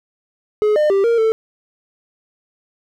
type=tone with pitch steps; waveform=triangle; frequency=423.1 / 604 / 392.8 / 465.6 / 444.1 Hz; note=G#4 / D5 / G4 / A#4 / A4; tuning=+32 / +48 / +4 / -2 / +16 cents; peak=-10 dBFS; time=0.62-1.32 s; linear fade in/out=0 ms; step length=140 ms; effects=none